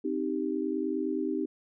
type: chord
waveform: sine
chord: C minor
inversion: none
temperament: equal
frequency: 261.6 / 311.1 / 392 Hz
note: C4 / Eb4 / G4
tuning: 0 / 0 / 0 cents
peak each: -33 / -31 / -33 dBFS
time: 0.04-1.46 s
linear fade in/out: 10 ms
effects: none